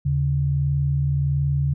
sine tone pair together, 78.57 / 140 Hz, D#2 / C#3, +17 / +18 cents, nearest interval minor seventh, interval 1001 cents, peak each -25 / -19 dBFS, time 0.05-1.74 s, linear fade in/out 10 ms, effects none

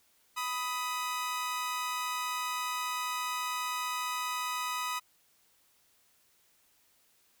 sawtooth tone pair together, 990.9 / 1256 Hz, B5 / D#6, +5 / +16 cents, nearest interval major third, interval 411 cents, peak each -32 / -31 dBFS, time 0.36-5 s, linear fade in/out 20 ms, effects white hiss -68 dBFS RMS until 7.4 s

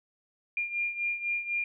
sine beating tone pair, 2400 / 2404 Hz, D7 / D7, +37 / +40 cents, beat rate 4 Hz, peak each -30 / -35 dBFS, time 0.57-1.64 s, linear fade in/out 2 ms, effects none

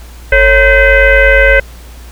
sine tone with frequency modulation, 1046.5 Hz, C6, in tune, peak -3 dBFS, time 0.32-1.6 s, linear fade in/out 5 ms, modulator 498 Hz, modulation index 2.3, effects added 59 Hz sine -29 dBFS peak until 2.11 s + pink hiss -38 dBFS RMS until 2.11 s

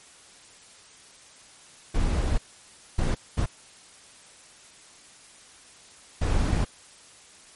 brown noise bursts at uneven times, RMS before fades -23 dBFS, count 4, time 1.94-2.38 / 2.98-3.15 / 3.37-3.46 / 6.21-6.65 s, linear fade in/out 10 ms, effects white hiss -51 dBFS RMS until 7.55 s + MP3 48 kbps

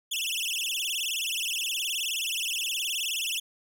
sawtooth tone with vibrato, 3014 Hz, F#7, 31 cents sharp, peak -25 dBFS, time 0.11-3.4 s, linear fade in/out 10 ms, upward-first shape sine, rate 19 Hz, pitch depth 260 cents each way, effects none

